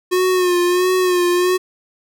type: tone with vibrato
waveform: square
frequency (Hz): 361.2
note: F#4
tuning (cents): -42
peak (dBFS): -14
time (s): 0.11-1.58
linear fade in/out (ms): 20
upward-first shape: sine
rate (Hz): 1.5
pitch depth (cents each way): 45
effects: none

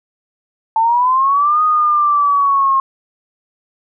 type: linear two-way sweep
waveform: sine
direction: up then down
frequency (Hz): 880 to 1244.5 to 1070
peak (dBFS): -10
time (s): 0.76-2.8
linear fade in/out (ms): 2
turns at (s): 1.63
effects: none

